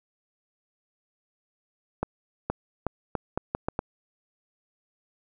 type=accelerating click train; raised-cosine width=1 ms; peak=-12 dBFS; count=8; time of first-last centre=2.03-3.791 s; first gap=470 ms; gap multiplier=0.78; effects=none